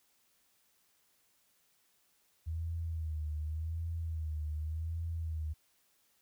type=tone with vibrato; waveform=sine; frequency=79.6 Hz; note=D#2; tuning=40 cents sharp; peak=-34 dBFS; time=2.46-5.54 s; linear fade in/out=20 ms; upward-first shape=sine; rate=0.87 Hz; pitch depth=78 cents each way; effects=white hiss -72 dBFS RMS until 6.21 s